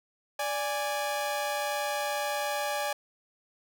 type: tone pair together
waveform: sawtooth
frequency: 584.8 / 827 Hz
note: D5 / G#5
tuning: -7 / -8 cents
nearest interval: tritone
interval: 599 cents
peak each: -28 dBFS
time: 0.39-2.93 s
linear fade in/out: 5 ms
effects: none